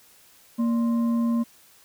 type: tone with frequency modulation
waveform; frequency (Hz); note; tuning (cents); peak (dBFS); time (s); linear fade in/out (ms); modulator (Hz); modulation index
sine; 233.1; A#3; 0; -20; 0.58-1.44; 20; 816; 0.25
effects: white hiss -55 dBFS RMS until 1.84 s